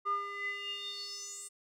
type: tone with band-pass filter sweep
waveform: square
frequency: 402.9 Hz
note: G4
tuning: 48 cents sharp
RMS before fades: -39 dBFS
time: 0.05-1.49 s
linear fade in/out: 20 ms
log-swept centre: 1100 to 8800 Hz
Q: 7.7
effects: none